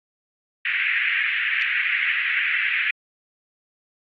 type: band-pass noise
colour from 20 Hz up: pink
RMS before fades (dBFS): -23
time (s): 0.65-2.91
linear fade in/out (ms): 5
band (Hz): 1700 to 2600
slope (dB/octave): 48
effects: AAC 32 kbps